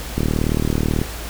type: click train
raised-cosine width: 3 ms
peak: -6 dBFS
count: 33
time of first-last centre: 0.18-1.016 s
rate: 38.3 Hz
effects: added 56 Hz sine -31 dBFS peak until 1.29 s + pink hiss -32 dBFS RMS until 1.29 s